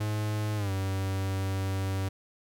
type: tone with pitch glide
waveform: 45% pulse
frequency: 106.2 to 96.27 Hz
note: G#2 to G2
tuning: +39 to -31 cents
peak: -28 dBFS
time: 0-2.09 s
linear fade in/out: 10 ms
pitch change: -170 cents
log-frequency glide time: 0.56-0.71 s
effects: none